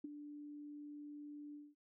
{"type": "tone with ADSR envelope", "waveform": "sine", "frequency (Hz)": 293.7, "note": "D4", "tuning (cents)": 0, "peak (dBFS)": -39, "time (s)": [0.04, 1.75], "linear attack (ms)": 6, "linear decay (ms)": 15, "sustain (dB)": -9, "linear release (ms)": 210, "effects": []}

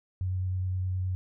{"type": "tone with vibrato", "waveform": "sine", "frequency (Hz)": 92.5, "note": "F#2", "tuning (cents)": 0, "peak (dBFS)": -27, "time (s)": [0.21, 1.15], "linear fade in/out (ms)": 0, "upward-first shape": "square", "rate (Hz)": 9.6, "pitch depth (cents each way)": 9, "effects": []}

